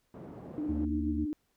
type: band-pass noise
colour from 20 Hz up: pink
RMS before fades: -46 dBFS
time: 0.14-0.85 s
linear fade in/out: 2 ms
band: 150 to 520 Hz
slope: 12 dB/octave
type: tone with vibrato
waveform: sine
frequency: 300.3 Hz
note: D4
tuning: 39 cents sharp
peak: -31 dBFS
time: 0.58-1.33 s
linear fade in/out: 0 ms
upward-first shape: sine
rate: 18 Hz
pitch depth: 49 cents each way
type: harmonic tone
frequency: 77 Hz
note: D#2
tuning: 17 cents flat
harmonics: 1 / 3 / 4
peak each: -34 / -35 / -41 dBFS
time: 0.68-1.26 s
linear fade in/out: 20 ms
effects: pink hiss -75 dBFS RMS until 1.56 s